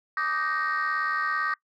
sine chord, Eb major seventh, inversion third, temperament just, 1166.7 / 1244.5 / 1555.6 / 1866.8 Hz, D6 / Eb6 / G6 / Bb6, -12 / 0 / -14 / +2 cents, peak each -29 dBFS, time 0.17-1.54 s, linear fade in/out 2 ms, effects noise-tail reverb RT60 0.1 s tail -21 dB re dry + tanh soft clip ceiling -19 dBFS

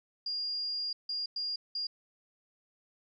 sine tone bursts at uneven times, 4824 Hz, D8, 46 cents sharp, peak -32 dBFS, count 4, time 0.26-0.93 / 1.09-1.26 / 1.36-1.56 / 1.75-1.87 s, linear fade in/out 5 ms, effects none

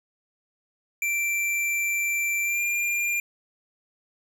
square tone with pitch glide, 2349 to 2396 Hz, D7 to D7, 0 to +34 cents, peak -24 dBFS, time 1.02-3.2 s, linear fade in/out 2 ms, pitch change +34 cents, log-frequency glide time 2.43-2.62 s, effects none

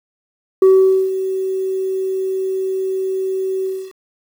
sine tone with ADSR envelope, 380.1 Hz, F#4, 47 cents sharp, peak -3 dBFS, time 0.62-3.93 s, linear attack 4 ms, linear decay 470 ms, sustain -14 dB, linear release 280 ms, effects tanh soft clip ceiling -5 dBFS + 7-bit

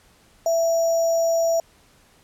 sine tone with sample-and-hold, 664 Hz, E5, 12 cents sharp, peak -17 dBFS, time 0.46-1.6 s, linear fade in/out 2 ms, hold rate 6300 Hz, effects pink hiss -56 dBFS RMS until 2.23 s + low-pass 12000 Hz 12 dB/octave

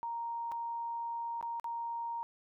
sine tone with dropouts, 932.3 Hz, A#5, in tune, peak -35 dBFS, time 0.03-2.23 s, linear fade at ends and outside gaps 0 ms, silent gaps 0.516-0.52 / 1.411-1.427 / 1.598-1.643 s, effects none

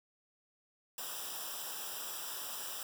white noise with comb filter, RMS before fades -42 dBFS, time 0.98-2.83 s, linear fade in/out 2 ms, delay 0.46 ms, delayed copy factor -0.9, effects none

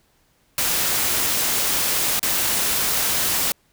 white noise with dropouts, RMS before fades -21 dBFS, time 0.58-3.52 s, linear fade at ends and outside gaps 1 ms, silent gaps 2.194-2.229 s, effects pink hiss -62 dBFS RMS until 3.72 s

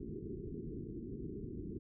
white low-pass noise, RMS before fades -44 dBFS, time 0-1.79 s, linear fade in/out 10 ms, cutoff 420 Hz, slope 96 dB/octave, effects none

